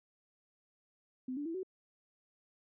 sine tone with pitch steps, 256.1 / 290.8 / 330.2 / 375 Hz, C4 / D4 / E4 / F#4, -37 / -17 / +3 / +23 cents, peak -36 dBFS, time 1.28-1.632 s, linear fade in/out 5 ms, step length 88 ms, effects none

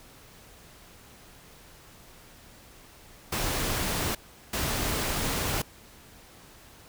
pink noise bursts at uneven times, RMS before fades -29 dBFS, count 2, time 3.32-4.15 / 4.53-5.62 s, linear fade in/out 5 ms, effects pink hiss -52 dBFS RMS until 6.88 s

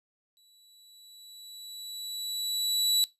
sawtooth tone with exponential growth, 3936 Hz, B7, 7 cents flat, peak -18 dBFS, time 0.37-3.04 s, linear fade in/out 0 ms, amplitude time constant 580 ms, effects noise-tail reverb RT60 0.2 s tail -19 dB re dry + resampled to 32000 Hz

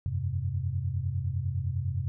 sine chord, F suspended second, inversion none, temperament equal with one note detuned, 88.12 / 98 / 130.81 Hz, F2 / G2 / C3, +16 / 0 / 0 cents, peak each -32 dBFS, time 0.06-2.08 s, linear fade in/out 0 ms, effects none

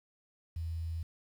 sine tone with quantisation, 82.41 Hz, E2, in tune, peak -34 dBFS, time 0.56-1.03 s, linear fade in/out 5 ms, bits 10, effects none

